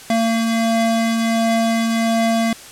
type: tone pair together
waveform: square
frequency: 227.1 / 682.7 Hz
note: A#3 / F5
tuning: -45 / -40 cents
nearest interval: octave + perfect fifth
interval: 1905 cents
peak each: -17 / -22 dBFS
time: 0.1-2.53 s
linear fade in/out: 2 ms
effects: white hiss -38 dBFS RMS until 2.71 s + low-pass 10000 Hz 12 dB/octave